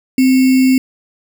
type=tone with sample-and-hold; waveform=sine; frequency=260.1 Hz; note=C4; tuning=10 cents flat; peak=-7 dBFS; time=0.18-0.78 s; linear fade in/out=2 ms; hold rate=2450 Hz; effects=none